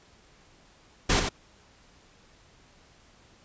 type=noise with echo; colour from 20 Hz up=pink; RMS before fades=-22 dBFS; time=1.09-1.2 s; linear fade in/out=10 ms; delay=92 ms; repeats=1; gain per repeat=-6 dB; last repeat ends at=1.292 s; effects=pink hiss -58 dBFS RMS until 3.44 s + resampled to 16000 Hz